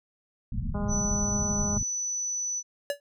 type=low-pass noise; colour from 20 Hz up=pink; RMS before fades=-31 dBFS; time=0.52-1.83 s; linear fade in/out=2 ms; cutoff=230 Hz; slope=96 dB/octave
type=harmonic tone; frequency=205 Hz; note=G#3; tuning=22 cents flat; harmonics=1 / 2 / 3 / 4 / 5 / 6 / 7; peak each=-30 / -40 / -39 / -41 / -43 / -46 / -49 dBFS; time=0.74-1.78 s; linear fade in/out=10 ms
type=tone; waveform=sine; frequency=5970 Hz; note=F#8; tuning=15 cents sharp; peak=-28 dBFS; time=0.88-2.63 s; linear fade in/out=50 ms
type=tone with exponential decay; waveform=square; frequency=572 Hz; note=D5; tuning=46 cents flat; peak=-23 dBFS; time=2.9-3 s; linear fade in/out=1 ms; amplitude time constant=20 ms
effects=none